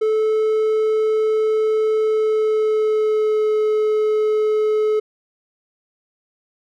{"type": "tone with pitch glide", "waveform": "triangle", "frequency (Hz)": [435.1, 429.1], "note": ["A4", "A4"], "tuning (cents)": [-19, -43], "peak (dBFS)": -13, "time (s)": [0.01, 5], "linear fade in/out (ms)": 10, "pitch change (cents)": -24, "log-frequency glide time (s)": [2, 3.51], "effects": []}